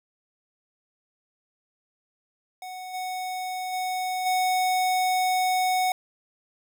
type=tone with level steps; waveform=square; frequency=740 Hz; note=F#5; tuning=in tune; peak=-36 / -30 / -27 / -22 dBFS; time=2.62-5.92 s; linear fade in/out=2 ms; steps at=2.93 / 3.72 / 4.25 s; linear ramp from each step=20 ms; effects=none